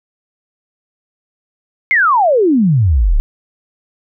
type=exponential sweep; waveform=sine; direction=down; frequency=2200 to 31.19 Hz; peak=-8 dBFS; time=1.91-3.2 s; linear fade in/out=0 ms; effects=none